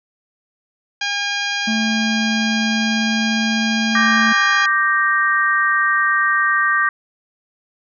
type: harmonic tone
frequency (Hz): 811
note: G#5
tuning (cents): -41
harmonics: 1 / 2 / 3 / 4 / 5 / 6 / 7 / 8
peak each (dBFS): -29 / -23 / -26 / -26 / -32 / -28 / -36 / -35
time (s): 1.01-4.66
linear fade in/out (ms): 5
type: tone with pitch glide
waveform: triangle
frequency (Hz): 220 to 221.8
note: A3 to A3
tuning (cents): 0 to +14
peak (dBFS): -16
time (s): 1.67-4.33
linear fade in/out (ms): 10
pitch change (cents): +14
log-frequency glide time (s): 2.62-3.96
type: chord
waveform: sine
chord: G minor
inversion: second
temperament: equal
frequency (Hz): 1174.7 / 1568 / 1864.7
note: D6 / G6 / Bb6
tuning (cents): 0 / 0 / 0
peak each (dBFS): -18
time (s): 3.95-6.89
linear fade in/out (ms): 2
effects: none

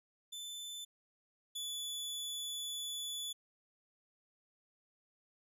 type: tone pair in turn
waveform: sawtooth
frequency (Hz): 3520 / 3450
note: A7 / A7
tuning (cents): 0 / -35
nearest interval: unison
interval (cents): 35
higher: first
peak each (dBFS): -40 / -36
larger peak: second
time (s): 0.32-0.85 / 1.55-3.33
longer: second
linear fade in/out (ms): 10
effects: resampled to 32000 Hz

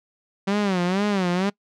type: tone with vibrato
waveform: sawtooth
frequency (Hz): 191.2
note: G3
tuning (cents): -43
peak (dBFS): -16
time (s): 0.47-1.5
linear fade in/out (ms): 10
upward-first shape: sine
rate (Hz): 2.1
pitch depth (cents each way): 150
effects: noise-tail reverb RT60 0.1 s tail -24 dB re dry + low-pass 5000 Hz 12 dB/octave

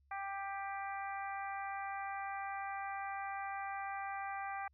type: harmonic tone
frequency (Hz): 394.1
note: G4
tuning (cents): +9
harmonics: 2 / 3 / 4 / 5 / 6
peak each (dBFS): -41 / -46 / -48 / -49 / -52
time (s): 0.11-4.68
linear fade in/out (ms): 5
effects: added 69 Hz sine -68 dBFS peak until 4.73 s

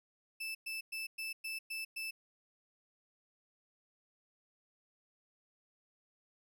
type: tone bursts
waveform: 35% pulse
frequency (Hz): 2637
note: E7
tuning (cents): 0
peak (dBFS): -37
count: 7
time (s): 0.4-2.11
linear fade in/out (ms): 10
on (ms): 150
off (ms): 110
effects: 13-bit

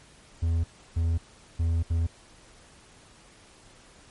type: tone bursts at uneven times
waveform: triangle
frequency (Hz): 83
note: E2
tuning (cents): +12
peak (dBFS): -20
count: 4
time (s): 0.42-0.64 / 0.96-1.18 / 1.59-1.83 / 1.9-2.07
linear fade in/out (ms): 10
effects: pink hiss -54 dBFS RMS until 4.1 s + MP3 48 kbps

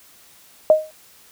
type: tone with exponential decay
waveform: sine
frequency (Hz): 622.3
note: D#5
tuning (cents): 0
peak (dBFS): -5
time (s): 0.7-0.91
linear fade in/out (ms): 1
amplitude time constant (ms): 45
effects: white hiss -50 dBFS RMS until 1.31 s

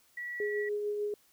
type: tone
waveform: sine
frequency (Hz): 1939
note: B6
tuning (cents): -32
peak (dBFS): -36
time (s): 0.17-0.69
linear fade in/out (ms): 5
type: tone with tremolo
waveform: sine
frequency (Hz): 415.3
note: G#4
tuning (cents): 0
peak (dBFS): -29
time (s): 0.4-1.14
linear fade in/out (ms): 2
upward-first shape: triangle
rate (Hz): 6.7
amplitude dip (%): 35
effects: white hiss -66 dBFS RMS until 1.32 s

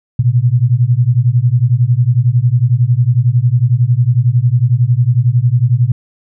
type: beating tone pair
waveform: sine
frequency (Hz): 116.54 / 127.54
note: A#2 / C3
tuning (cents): 0 / -44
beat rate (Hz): 11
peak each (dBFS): -11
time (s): 0.19-5.92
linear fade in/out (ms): 5
effects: none

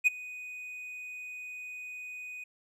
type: tone with ADSR envelope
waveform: triangle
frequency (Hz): 2489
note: D#7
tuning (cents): 0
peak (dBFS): -16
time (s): 0.04-2.44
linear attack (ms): 30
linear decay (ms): 18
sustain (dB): -22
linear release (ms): 6
effects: none

